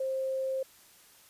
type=tone; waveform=sine; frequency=529 Hz; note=C5; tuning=19 cents sharp; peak=-29 dBFS; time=0-0.63 s; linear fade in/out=5 ms; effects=white hiss -58 dBFS RMS until 1.29 s + resampled to 32000 Hz